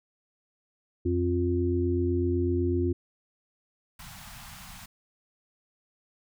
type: harmonic tone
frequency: 88 Hz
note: F2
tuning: 14 cents sharp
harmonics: 1 / 3 / 4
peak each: -27 / -30 / -27 dBFS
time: 1.05-2.93 s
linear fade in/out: 10 ms
type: band-stop noise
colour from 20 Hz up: pink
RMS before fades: -45 dBFS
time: 3.99-4.86 s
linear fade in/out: 5 ms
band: 220 to 710 Hz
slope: 48 dB/octave
effects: none